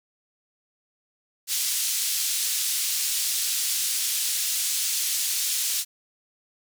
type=band-pass noise; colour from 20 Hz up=white; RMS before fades=-26 dBFS; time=1.47-5.85 s; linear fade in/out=50 ms; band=3500 to 11000 Hz; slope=12 dB/octave; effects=none